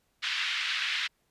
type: band-pass noise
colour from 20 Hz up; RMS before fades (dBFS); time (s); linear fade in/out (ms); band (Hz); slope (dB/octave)
white; -31; 0.22-1.08; 20; 1500 to 3700; 24
effects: pink hiss -73 dBFS RMS until 1.3 s + resampled to 32000 Hz